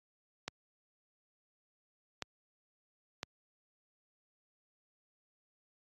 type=clicks; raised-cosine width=0.2 ms; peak=-19 dBFS; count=3; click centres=0.48 / 2.223 / 3.231 s; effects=high-pass 80 Hz 12 dB/octave + AAC 32 kbps